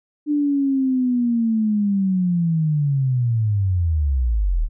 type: linear sweep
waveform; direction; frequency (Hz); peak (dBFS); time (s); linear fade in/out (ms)
sine; down; 298.6 to 34.65; -16; 0.26-4.69; 50
effects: none